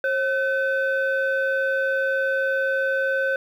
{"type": "tone pair together", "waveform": "sine", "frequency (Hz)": [537.8, 1521], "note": ["C5", "F#6"], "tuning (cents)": [47, 47], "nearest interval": "octave + tritone", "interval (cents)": 1800, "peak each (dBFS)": -21, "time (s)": [0.04, 3.36], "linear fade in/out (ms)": 2, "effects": ["tanh soft clip ceiling -16 dBFS", "9-bit"]}